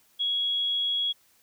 sine tone, 3329 Hz, G#7, 3 cents sharp, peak -24 dBFS, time 0.19-1.13 s, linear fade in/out 20 ms, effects white hiss -63 dBFS RMS until 1.42 s

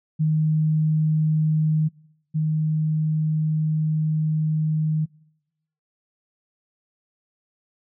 sine tone pair in turn, 155.56 / 155.56 Hz, D#3 / D#3, 0 / 0 cents, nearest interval unison, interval 0 cents, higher neither, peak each -17 / -19 dBFS, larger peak first, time 0.19-1.89 / 2.34-5.06 s, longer second, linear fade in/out 20 ms, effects noise-tail reverb RT60 0.9 s tail -25 dB re dry

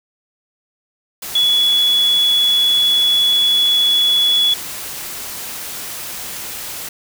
sine tone in noise, 3394 Hz, G#7, 37 cents sharp, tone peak -11 dBFS, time 1.35-4.54 s, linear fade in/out 5 ms, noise white, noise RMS -28 dBFS, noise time 1.22-6.89 s, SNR +14 dB, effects none

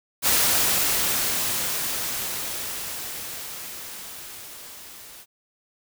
white noise with level ramp, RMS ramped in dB -19 to -44 dBFS, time 0.22-5.26 s, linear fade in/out 50 ms, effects none

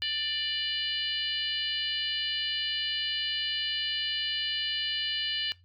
harmonic tone, 590 Hz, D5, 8 cents sharp, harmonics 3 / 4 / 5 / 6 / 7 / 8, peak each -38 / -42 / -30 / -40 / -36 / -41 dBFS, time 0.02-5.52 s, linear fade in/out 0 ms, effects noise-tail reverb RT60 0.2 s tail -19 dB re dry + added 88 Hz sine -57 dBFS peak until 5.64 s

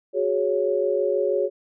sine chord, F# suspended second, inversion none, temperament just, 370 / 416.2 / 555 Hz, F#4 / G#4 / C#5, 0 / +4 / +2 cents, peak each -25 / -24 / -23 dBFS, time 0.13-1.5 s, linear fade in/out 50 ms, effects none

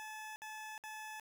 20% pulse tone bursts, 864 Hz, A5, 32 cents flat, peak -40 dBFS, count 3, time 0-1.198 s, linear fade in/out 0 ms, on 360 ms, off 59 ms, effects none

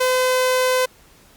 sawtooth tone, 510 Hz, C5, 44 cents flat, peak -12 dBFS, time 0-0.86 s, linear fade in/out 10 ms, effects pink hiss -51 dBFS RMS until 1.36 s + Opus 48 kbps

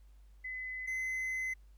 sine / triangle tone pair in turn, 2023 / 2043 Hz, B6 / C7, +41 / -42 cents, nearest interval unison, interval 17 cents, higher second, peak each -38 / -32 dBFS, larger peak second, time 0.44-0.87 / 0.87-1.54 s, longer second, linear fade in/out 10 ms, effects added 50 Hz sine -55 dBFS peak until 1.77 s + pink hiss -75 dBFS RMS until 1.77 s

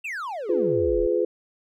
triangle exponential sweep, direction down, 2794 to 30.6 Hz, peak -27 dBFS, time 0.04-1.07 s, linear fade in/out 10 ms
sine chord, F diminished, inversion none, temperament just, 349.2 / 419.1 / 502.9 Hz, F4 / Ab4 / Cb5, 0 / +16 / +31 cents, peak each -24 dBFS, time 0.49-1.25 s, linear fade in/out 5 ms
effects none

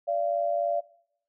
sine tone pair together, 581.5 / 685 Hz, D5 / F5, -17 / -34 cents, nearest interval minor third, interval 283 cents, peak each -27 dBFS, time 0.07-0.81 s, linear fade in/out 20 ms, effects noise-tail reverb RT60 0.6 s tail -17 dB re dry

